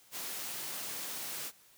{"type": "high-pass noise", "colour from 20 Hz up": "white", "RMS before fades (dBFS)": -40, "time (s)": [0.11, 1.52], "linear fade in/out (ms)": 50, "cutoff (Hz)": 120, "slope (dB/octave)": 48, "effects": ["white hiss -62 dBFS RMS until 1.77 s"]}